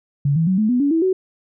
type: tone with pitch steps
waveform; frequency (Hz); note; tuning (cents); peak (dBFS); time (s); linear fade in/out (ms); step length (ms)
sine; 142 / 163.12 / 187.37 / 215.2 / 247.2 / 284 / 326.2 / 374.7; C#3 / E3 / F#3 / A3 / B3 / C#4 / E4 / F#4; +42 / -18 / +22 / -38 / +2 / +42 / -18 / +22; -14; 0.25-1.13; 5; 110
effects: none